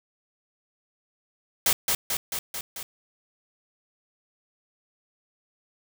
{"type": "noise with echo", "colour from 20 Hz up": "white", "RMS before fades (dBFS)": -21, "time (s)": [1.66, 1.73], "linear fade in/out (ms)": 2, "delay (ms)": 220, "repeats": 5, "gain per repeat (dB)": -3, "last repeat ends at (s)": 2.83, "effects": []}